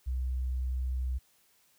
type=tone; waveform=sine; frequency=63.6 Hz; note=C2; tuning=48 cents flat; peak=-29 dBFS; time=0.06-1.19 s; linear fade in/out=20 ms; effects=white hiss -67 dBFS RMS until 1.78 s